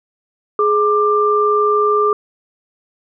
sine tone pair together, 419.6 / 1186.8 Hz, G#4 / D6, +18 / +18 cents, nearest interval octave + tritone, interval 1800 cents, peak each -14 dBFS, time 0.59-2.13 s, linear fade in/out 2 ms, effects none

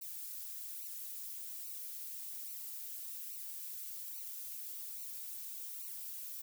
violet noise with flanger, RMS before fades -45 dBFS, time 0.01-6.42 s, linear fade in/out 10 ms, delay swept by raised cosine 0.58 to 5.18 ms, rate 1.2 Hz, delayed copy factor -0.9, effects none

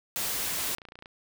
white noise, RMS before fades -31 dBFS, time 0.16-0.75 s, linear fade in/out 0 ms
click train, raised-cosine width 0.3 ms, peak -29 dBFS, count 19, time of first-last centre 0.44-1.059 s, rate 29.1 Hz
effects none

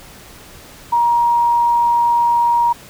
sine tone, 946 Hz, A#5, 25 cents sharp, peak -11 dBFS, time 0.92-2.73 s, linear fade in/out 10 ms, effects pink hiss -40 dBFS RMS until 2.89 s

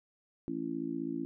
harmonic tone, 55.7 Hz, A1, 22 cents sharp, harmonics 3 / 4 / 5 / 6, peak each -44 / -43 / -36 / -38 dBFS, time 0.48-1.25 s, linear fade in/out 0 ms, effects none

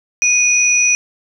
sine tone pair together, 2474 / 5881 Hz, D#7 / F#8, -10 / -11 cents, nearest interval octave + minor third, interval 1499 cents, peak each -13 dBFS, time 0.22-0.95 s, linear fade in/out 0 ms, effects none

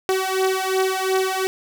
sawtooth beating tone pair, 377.3 / 380.1 Hz, F#4 / F#4, +34 / +47 cents, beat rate 2.8 Hz, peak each -18 dBFS, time 0.09-1.47 s, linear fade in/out 0 ms, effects none

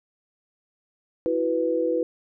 sine chord, E suspended second, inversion none, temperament equal, 329.6 / 370 / 493.9 Hz, E4 / F#4 / B4, 0 / 0 / 0 cents, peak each -26 / -29 / -23 dBFS, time 1.26-2.03 s, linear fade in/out 0 ms, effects none

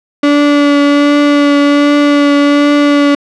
35% pulse tone with vibrato, 288.4 Hz, D4, 31 cents flat, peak -4 dBFS, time 0.23-3.15 s, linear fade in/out 5 ms, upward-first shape triangle, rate 1.3 Hz, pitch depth 16 cents each way, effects low-pass 4000 Hz 12 dB/octave

